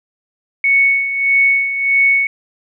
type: tone with tremolo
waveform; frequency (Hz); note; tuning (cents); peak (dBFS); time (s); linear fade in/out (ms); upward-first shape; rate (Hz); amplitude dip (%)
sine; 2217; C#7; 0; -8; 0.64-2.27; 2; sine; 1.6; 65
effects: none